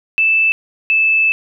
sine tone pair in turn, 2637 / 2625 Hz, E7 / E7, 0 / -8 cents, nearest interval unison, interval 8 cents, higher first, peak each -10 dBFS, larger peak neither, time 0.18-0.52 / 0.9-1.32 s, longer second, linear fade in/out 0 ms, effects none

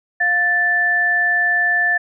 sine tone pair together, 702.9 / 1760 Hz, F5 / A6, +11 / 0 cents, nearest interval octave + major third, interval 1589 cents, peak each -24 / -14 dBFS, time 0.2-1.98 s, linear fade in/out 10 ms, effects none

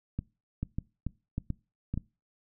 two click trains, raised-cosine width 5 ms, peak -19 / -19 dBFS, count 4 / 4, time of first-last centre 0.19-1.976 / 0.63-1.94 s, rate 1.68 / 2.29 Hz, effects noise-tail reverb RT60 0.3 s tail -23 dB re dry

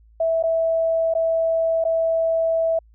sine tone with dropouts, 655 Hz, E5, 11 cents flat, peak -17 dBFS, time 0.2-2.79 s, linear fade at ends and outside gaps 5 ms, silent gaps 0.427-0.436 / 1.139-1.15 / 1.841-1.85 s, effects added 55 Hz sine -49 dBFS peak until 2.94 s

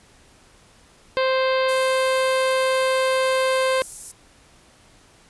harmonic tone, 523 Hz, C5, 1 cent flat, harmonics 1 / 2 / 3 / 4 / 5 / 6 / 7 / 8 / 9, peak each -19 / -25 / -29 / -31 / -33 / -35 / -36 / -37 / -38 dBFS, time 1.17-3.82 s, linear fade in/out 0 ms
pink high-pass noise, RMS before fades -35 dBFS, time 1.68-4.12 s, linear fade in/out 10 ms, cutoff 7500 Hz, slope 24 dB/octave
effects pink hiss -53 dBFS RMS until 5.29 s + resampled to 24000 Hz

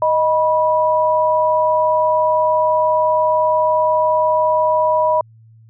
sine tone pair together, 622.8 / 977 Hz, D#5 / B5, +2 / -19 cents, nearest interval minor sixth, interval 779 cents, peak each -15 dBFS, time 0.02-5.21 s, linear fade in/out 2 ms, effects added 112 Hz sine -43 dBFS peak until 5.69 s

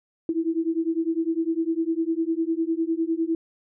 sine beating tone pair, 323.1 / 333 Hz, E4 / E4, -35 / +18 cents, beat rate 9.9 Hz, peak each -25 / -25 dBFS, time 0.29-3.35 s, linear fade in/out 2 ms, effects none

